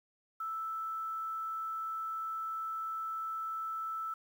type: tone with quantisation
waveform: sine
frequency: 1318.5 Hz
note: E6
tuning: in tune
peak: -35 dBFS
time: 0.4-4.14 s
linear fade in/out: 5 ms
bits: 10
effects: none